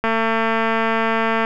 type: click train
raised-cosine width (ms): 0.5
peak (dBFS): -5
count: 318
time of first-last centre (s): 0.04-1.449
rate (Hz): 225
effects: none